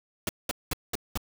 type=noise bursts; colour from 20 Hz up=pink; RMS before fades=-29 dBFS; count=5; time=0.27-1.175 s; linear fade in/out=2 ms; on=21 ms; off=200 ms; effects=none